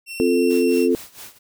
sawtooth tone, 2712 Hz, E7, 49 cents sharp, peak -27 dBFS, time 0.06-0.89 s, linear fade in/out 50 ms
sine chord, F major, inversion second, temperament equal, 261.6 / 349.2 / 440 Hz, C4 / F4 / A4, 0 / 0 / 0 cents, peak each -19 dBFS, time 0.2-0.95 s, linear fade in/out 0 ms
white noise with tremolo, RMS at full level -37 dBFS, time 0.49-1.39 s, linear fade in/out 20 ms, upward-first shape sine, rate 4.4 Hz, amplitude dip 85%
effects none

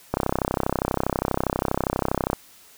click train, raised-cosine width 1 ms, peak -7 dBFS, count 72, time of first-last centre 0.14-2.331 s, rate 32.4 Hz, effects white hiss -51 dBFS RMS until 2.77 s

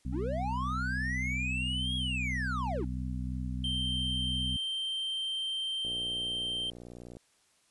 harmonic tone, 63 Hz, B1, 35 cents sharp, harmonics 1 / 2 / 3 / 4, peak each -35 / -38 / -40 / -41 dBFS, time 0.05-4.57 s, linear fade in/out 5 ms
triangle linear two-way sweep, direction up then down, 246.9 to 3322 to 246.9 Hz, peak -31 dBFS, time 0.12-2.85 s, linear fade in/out 10 ms, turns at 1.96 s
triangle tone, 3136 Hz, G7, in tune, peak -30 dBFS, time 3.64-6.7 s, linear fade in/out 2 ms
click train, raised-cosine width 2 ms, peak -33 dBFS, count 80, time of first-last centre 5.85-7.169 s, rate 59.9 Hz
effects white hiss -68 dBFS RMS until 7.7 s + resampled to 24000 Hz

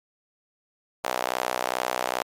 sawtooth tone with high-pass filter, 62.4 Hz, B1, 19 cents sharp, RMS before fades -28 dBFS, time 1.04-2.22 s, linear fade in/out 0 ms, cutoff 690 Hz, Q 1.8, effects MP3 96 kbps

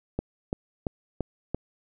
click train, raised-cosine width 2 ms, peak -14 dBFS, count 5, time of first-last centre 0.19-1.546 s, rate 2.95 Hz, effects none

